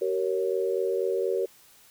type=chord; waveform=sine; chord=G diminished; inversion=none; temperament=equal with one note detuned; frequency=381.9 / 466.2 / 554.4 Hz; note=G4 / Bb4 / Db5; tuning=-45 / 0 / 0 cents; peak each=-27 / -28 / -31 dBFS; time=0.01-1.46 s; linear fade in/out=10 ms; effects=white hiss -56 dBFS RMS until 1.9 s